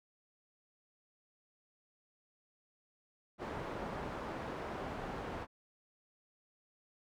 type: low-pass noise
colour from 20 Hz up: white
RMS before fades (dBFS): -42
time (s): 3.38-5.47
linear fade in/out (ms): 50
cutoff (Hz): 900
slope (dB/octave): 12
effects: none